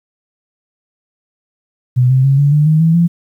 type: tone with pitch steps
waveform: sine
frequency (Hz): 125.3 / 130.92 / 136.8 / 142.94 / 149.35 / 156.05 / 163.06 / 170.38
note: B2 / C3 / C#3 / D3 / D3 / D#3 / E3 / F3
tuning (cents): +25 / +1 / -23 / -47 / +29 / +5 / -19 / -42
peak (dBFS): -7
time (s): 1.96-3.08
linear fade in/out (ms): 20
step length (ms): 140
effects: 8-bit